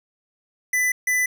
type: tone pair in turn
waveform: square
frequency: 1997 / 1997 Hz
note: B6 / B6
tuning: +19 / +19 cents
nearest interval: unison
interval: 0 cents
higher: neither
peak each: -19 dBFS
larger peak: neither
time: 0.73-0.92 / 1.07-1.26 s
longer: neither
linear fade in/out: 5 ms
effects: none